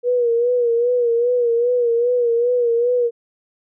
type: tone with vibrato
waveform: sine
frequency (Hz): 479.3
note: A#4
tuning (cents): +48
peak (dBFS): -14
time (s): 0.03-3.11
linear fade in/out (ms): 50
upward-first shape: sine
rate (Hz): 2.5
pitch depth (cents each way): 59
effects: none